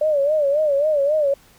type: tone with vibrato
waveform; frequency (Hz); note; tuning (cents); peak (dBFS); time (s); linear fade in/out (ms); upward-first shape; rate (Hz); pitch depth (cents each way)
sine; 587.3; D5; 0; -15; 0.01-1.34; 5; sine; 3.7; 110
effects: pink hiss -52 dBFS RMS until 1.58 s